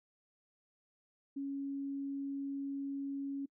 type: tone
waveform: sine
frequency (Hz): 277.2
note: C#4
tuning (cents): 0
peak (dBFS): -36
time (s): 1.36-3.46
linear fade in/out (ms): 10
effects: noise-tail reverb RT60 0.1 s tail -23 dB re dry